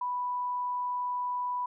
sine tone, 987.8 Hz, B5, in tune, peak -29 dBFS, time 0.01-1.66 s, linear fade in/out 5 ms, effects none

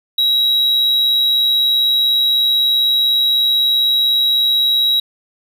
triangle tone, 3859 Hz, B7, 41 cents flat, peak -10 dBFS, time 0.18-5 s, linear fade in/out 5 ms, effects none

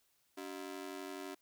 sawtooth ring-modulated tone, 332.7 Hz, E4, 16 cents sharp, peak -36 dBFS, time 0.37-1.35 s, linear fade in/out 10 ms, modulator 46 Hz, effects white hiss -75 dBFS RMS until 1.41 s

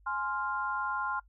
sine chord, F minor, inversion first, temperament just, 838.1 / 1047.7 / 1396.9 Hz, Ab5 / C6 / F6, +16 / +2 / 0 cents, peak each -37 / -34 / -34 dBFS, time 0.06-1.2 s, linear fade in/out 10 ms, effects noise-tail reverb RT60 0.1 s tail -22 dB re dry + added 50 Hz sine -58 dBFS peak until 1.28 s

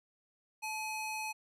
square ring-modulated tone, 1697 Hz, G#6, 37 cents sharp, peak -34 dBFS, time 0.62-1.33 s, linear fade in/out 20 ms, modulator 827 Hz, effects resampled to 32000 Hz

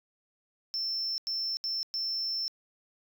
sine tone bursts at uneven times, 5350 Hz, E8, 25 cents sharp, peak -28 dBFS, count 4, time 0.74-1.18 / 1.27-1.57 / 1.64-1.83 / 1.94-2.48 s, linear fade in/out 0 ms, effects tanh soft clip ceiling -27 dBFS

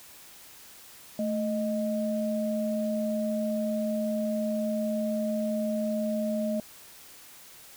sine tone pair together, 219.3 / 620 Hz, A3 / D#5, -6 / -6 cents, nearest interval octave + tritone, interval 1800 cents, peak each -28 / -30 dBFS, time 1.19-6.6 s, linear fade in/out 2 ms, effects white hiss -50 dBFS RMS until 7.76 s

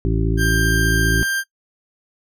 harmonic tone, 55 Hz, A1, in tune, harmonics 1 / 2 / 3 / 5 / 6 / 7, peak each -19 / -22 / -24 / -26 / -27 / -27 dBFS, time 0.05-1.23 s, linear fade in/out 0 ms
40% pulse tone, 1585 Hz, G6, 19 cents sharp, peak -18 dBFS, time 0.37-1.44 s, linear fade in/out 50 ms
effects noise-tail reverb RT60 0.1 s tail -20 dB re dry

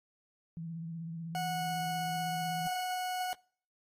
sine tone with vibrato, 165.2 Hz, E3, 4 cents sharp, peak -38 dBFS, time 0.57-2.67 s, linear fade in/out 0 ms, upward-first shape sine, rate 16 Hz, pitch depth 45 cents each way
40% pulse tone, 734 Hz, F#5, 14 cents flat, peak -32 dBFS, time 1.35-3.33 s, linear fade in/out 0 ms
effects noise-tail reverb RT60 0.5 s tail -25 dB re dry + AAC 48 kbps

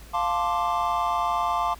triangle chord, D minor seventh, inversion first, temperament equal, 698.5 / 880 / 1046.5 / 1174.7 Hz, F5 / A5 / C6 / D6, 0 / 0 / 0 / 0 cents, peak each -26 dBFS, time 0.13-1.75 s, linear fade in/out 20 ms, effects added 55 Hz sine -44 dBFS peak until 1.79 s + pink hiss -49 dBFS RMS until 1.79 s

